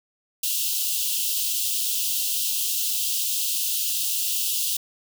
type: high-pass noise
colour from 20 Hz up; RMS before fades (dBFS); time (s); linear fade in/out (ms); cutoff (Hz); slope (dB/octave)
white; -25; 0.43-4.77; 5; 2700; 96
effects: none